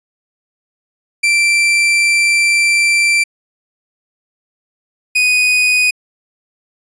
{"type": "tone pair in turn", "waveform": "40% pulse", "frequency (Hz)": [2348, 2488], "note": ["D7", "D#7"], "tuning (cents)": [-1, -1], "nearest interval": "minor second", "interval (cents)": 100, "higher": "second", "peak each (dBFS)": -9, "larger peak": "neither", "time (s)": [[1.23, 3.24], [5.15, 5.91]], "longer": "first", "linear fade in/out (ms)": 10, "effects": ["resampled to 22050 Hz"]}